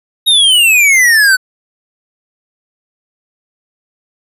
square exponential sweep, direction down, 3795 to 1487 Hz, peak -6 dBFS, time 0.26-1.37 s, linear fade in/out 20 ms, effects resampled to 32000 Hz

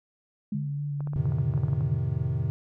sine tone with exponential decay, 207.7 Hz, G#3, in tune, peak -25 dBFS, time 0.52-0.82 s, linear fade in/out 5 ms, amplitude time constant 64 ms
sine tone with vibrato, 144.3 Hz, D3, 30 cents flat, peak -28 dBFS, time 0.54-1.95 s, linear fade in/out 10 ms, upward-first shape square, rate 4.1 Hz, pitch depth 14 cents each way
clicks, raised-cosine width 1 ms, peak -28 dBFS, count 12, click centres 1.006 / 1.073 / 1.134 / 1.256 / 1.321 / 1.385 / 1.538 / 1.577 / 1.635 / 1.683 / 1.732 / 1.808 s
triangle chord, F dominant seventh, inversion none, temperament equal, 87.31 / 110 / 130.81 / 155.56 Hz, F2 / A2 / C3 / Eb3, 0 / 0 / 0 / 0 cents, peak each -31 / -29 / -26 / -31 dBFS, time 1.16-2.5 s, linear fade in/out 0 ms
effects none

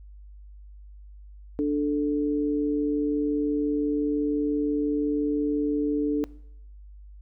sine tone pair together, 293.7 / 439.5 Hz, D4 / A4, 0 / -2 cents, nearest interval perfect fifth, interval 698 cents, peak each -23 / -28 dBFS, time 1.59-6.24 s, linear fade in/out 0 ms, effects noise-tail reverb RT60 0.7 s tail -21 dB re dry + added 50 Hz sine -43 dBFS peak until 7.21 s

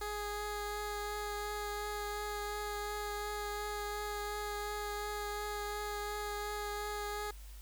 15% pulse tone with vibrato, 415.3 Hz, G#4, in tune, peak -31 dBFS, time 0.01-7.31 s, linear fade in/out 5 ms, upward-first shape triangle, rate 2.8 Hz, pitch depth 12 cents each way, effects added 50 Hz sine -47 dBFS peak until 7.61 s + white hiss -59 dBFS RMS until 7.61 s

